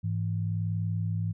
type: tone pair together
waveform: sine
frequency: 103.82 / 164.81 Hz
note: G#2 / E3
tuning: 0 / 0 cents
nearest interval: minor sixth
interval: 800 cents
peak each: -28 / -32 dBFS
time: 0.03-1.33 s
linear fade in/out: 20 ms
effects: none